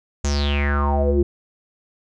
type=tone with low-pass filter sweep; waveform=square; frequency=71.6 Hz; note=D2; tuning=43 cents flat; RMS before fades=-19 dBFS; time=0.24-1.23 s; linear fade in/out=5 ms; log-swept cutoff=7000 to 320 Hz; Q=8.5; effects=none